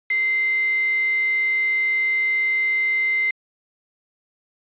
sine tone with quantisation, 2081 Hz, C7, 10 cents flat, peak -18 dBFS, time 0.1-3.31 s, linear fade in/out 5 ms, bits 5, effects resampled to 8000 Hz

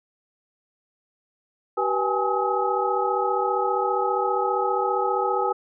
sine tone cluster, 384.4 / 487.3 / 813 / 848 / 1273 Hz, G4 / B4 / G#5 / G#5 / D#6, -34 / -23 / -37 / +36 / +39 cents, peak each -27 dBFS, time 1.77-5.53 s, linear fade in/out 10 ms, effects none

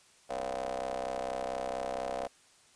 25% pulse ring-modulated tone, 64.3 Hz, C2, 30 cents flat, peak -27 dBFS, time 0.29-2.28 s, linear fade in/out 20 ms, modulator 625 Hz, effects white hiss -62 dBFS RMS until 2.75 s + resampled to 22050 Hz

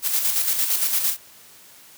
blue noise with tremolo, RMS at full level -20 dBFS, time 0.02-1.17 s, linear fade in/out 50 ms, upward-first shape square, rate 8.8 Hz, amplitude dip 45%, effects white hiss -48 dBFS RMS until 1.97 s + high-pass 60 Hz 12 dB/octave

